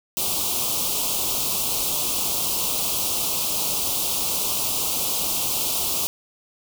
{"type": "band-stop noise", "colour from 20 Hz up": "white", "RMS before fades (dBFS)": -24, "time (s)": [0.17, 6.07], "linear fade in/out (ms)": 0, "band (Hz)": [1200, 2600], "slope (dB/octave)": 48, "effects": []}